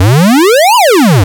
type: exponential two-way sweep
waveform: square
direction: up then down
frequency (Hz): 86.4 to 1021 to 86.4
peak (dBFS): -4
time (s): 0-1.24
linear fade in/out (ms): 5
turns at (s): 0.76
effects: 7-bit